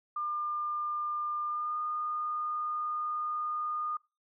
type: tone with pitch glide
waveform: sine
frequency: 1200 to 1221.7 Hz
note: D6 to D#6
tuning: +37 to -32 cents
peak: -31 dBFS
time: 0.16-3.97 s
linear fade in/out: 5 ms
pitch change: +31 cents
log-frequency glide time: 1.47-1.78 s
effects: noise-tail reverb RT60 0.3 s tail -24 dB re dry